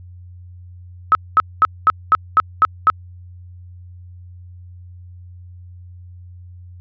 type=tone bursts; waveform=sine; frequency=1286 Hz; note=E6; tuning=43 cents flat; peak=-7 dBFS; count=8; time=1.12-2.9 s; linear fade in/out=0 ms; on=30 ms; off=220 ms; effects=added 89 Hz sine -36 dBFS peak until 6.8 s + resampled to 11025 Hz